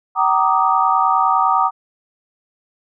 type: chord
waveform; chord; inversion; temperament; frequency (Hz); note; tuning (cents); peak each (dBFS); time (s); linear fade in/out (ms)
sine; Eb major seventh; first; equal with one note detuned; 763.9 / 932.3 / 1174.7 / 1244.5; G5 / Bb5 / D6 / Eb6; -45 / 0 / 0 / 0; -18; 0.15-1.71; 50
effects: none